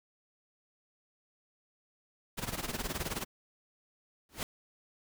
pink noise with tremolo, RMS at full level -34 dBFS, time 2.37-3.25 s, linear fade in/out 20 ms, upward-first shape sine, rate 19 Hz, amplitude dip 80%
pink noise with exponential growth, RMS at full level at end -31 dBFS, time 4.29-4.43 s, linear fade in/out 1 ms, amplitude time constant 29 ms
effects none

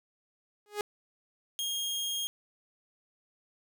sawtooth tone with exponential growth, 415.3 Hz, G#4, in tune, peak -23 dBFS, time 0.66-0.81 s, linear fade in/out 1 ms, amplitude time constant 31 ms
sawtooth tone, 3245 Hz, G#7, 41 cents flat, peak -28 dBFS, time 1.59-2.27 s, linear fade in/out 0 ms
effects none

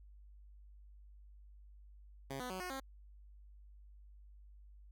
10% pulse tone with pitch steps, 136 / 250.1 / 186.4 / 362.6 / 267.7 Hz, C#3 / B3 / F#3 / F#4 / C4, -33 / +22 / +13 / -35 / +40 cents, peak -33 dBFS, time 2.3-2.8 s, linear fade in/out 5 ms, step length 100 ms, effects added 50 Hz sine -55 dBFS peak until 4.91 s

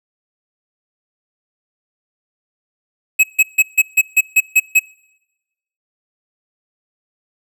square tone bursts, 2562 Hz, E7, 50 cents flat, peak -8 dBFS, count 9, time 3.19-4.795 s, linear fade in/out 10 ms, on 45 ms, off 150 ms, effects noise-tail reverb RT60 1.0 s tail -26 dB re dry

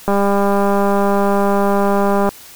click train, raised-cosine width 1 ms, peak -3 dBFS, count 443, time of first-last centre 0.08-2.29 s, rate 200 Hz, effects white hiss -39 dBFS RMS until 2.55 s

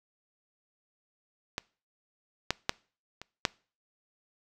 clicks, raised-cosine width 0.2 ms, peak -14 / -8 / -7 / -24 / -6 dBFS, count 5, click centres 1.581 / 2.506 / 2.694 / 3.216 / 3.452 s, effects noise-tail reverb RT60 0.4 s tail -24 dB re dry

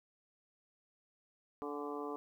harmonic tone with a mistuned harmonic, 145.7 Hz, D3, 13 cents flat, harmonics 2 / 3 / 4 / 5 / 6 / 7 / 8, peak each -44 / -42 / -52 / -49 / -51 / -48 / -48 dBFS, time 1.62-2.16 s, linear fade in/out 0 ms, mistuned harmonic 6, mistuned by -48 cents, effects 12-bit

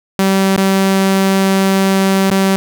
sawtooth tone with dropouts, 193 Hz, G3, 27 cents flat, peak -6 dBFS, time 0.19-2.56 s, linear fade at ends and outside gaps 0 ms, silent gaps 0.563-0.577 / 2.301-2.313 s, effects none

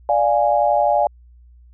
sine chord, D diminished, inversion none, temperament equal, 587.3 / 698.5 / 830.6 Hz, D5 / F5 / Ab5, 0 / 0 / 0 cents, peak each -18 dBFS, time 0.09-1.07 s, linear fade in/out 2 ms, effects added 60 Hz sine -44 dBFS peak until 1.73 s

